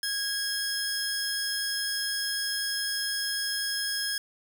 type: tone pair together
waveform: sawtooth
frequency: 1641 / 5174 Hz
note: G#6 / E8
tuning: -21 / -33 cents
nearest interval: octave + minor sixth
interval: 1988 cents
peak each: -28 dBFS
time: 0.03-4.18 s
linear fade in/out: 2 ms
effects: 9-bit